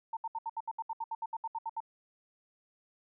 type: tone bursts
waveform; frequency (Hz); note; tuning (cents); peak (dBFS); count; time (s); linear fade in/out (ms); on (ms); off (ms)
sine; 904; A5; +47; -33; 16; 0.13-1.804; 5; 39; 70
effects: none